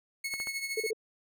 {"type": "tone with tremolo", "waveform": "sawtooth", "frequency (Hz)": 2191, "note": "C#7", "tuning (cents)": -21, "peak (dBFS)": -27, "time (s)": [0.24, 0.91], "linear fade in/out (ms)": 5, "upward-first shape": "triangle", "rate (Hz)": 13, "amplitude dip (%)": 70}
{"type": "clicks", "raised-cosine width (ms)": 0.5, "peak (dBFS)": -28, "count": 3, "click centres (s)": [0.339, 0.401, 0.472]}
{"type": "tone bursts", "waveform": "sine", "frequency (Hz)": 440, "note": "A4", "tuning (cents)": 0, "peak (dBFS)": -28, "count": 3, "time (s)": [0.77, 0.932], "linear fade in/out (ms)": 5, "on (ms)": 32, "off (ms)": 33}
{"effects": []}